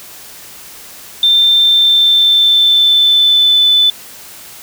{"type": "tone with pitch glide", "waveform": "sine", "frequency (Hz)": [3578, 3506], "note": ["A7", "A7"], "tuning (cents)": [28, -7], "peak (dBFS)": -6, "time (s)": [1.23, 3.9], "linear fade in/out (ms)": 2, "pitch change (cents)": -35, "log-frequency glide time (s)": [1.51, 3.65], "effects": ["white hiss -34 dBFS RMS until 4.62 s"]}